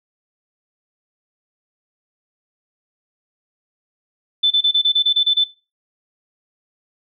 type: tone bursts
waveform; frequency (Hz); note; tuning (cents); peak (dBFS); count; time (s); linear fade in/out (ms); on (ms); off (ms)
sine; 3520; A7; 0; -11; 10; 4.43-5.443; 10; 77; 27
effects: noise-tail reverb RT60 0.3 s tail -19 dB re dry